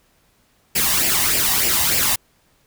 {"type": "noise with flanger", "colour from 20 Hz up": "white", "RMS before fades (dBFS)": -18, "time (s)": [0.75, 2.16], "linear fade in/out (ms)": 10, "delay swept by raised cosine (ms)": [0.39, 1.08], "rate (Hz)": 3.3, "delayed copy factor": 0.6, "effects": ["pink hiss -60 dBFS RMS until 2.66 s"]}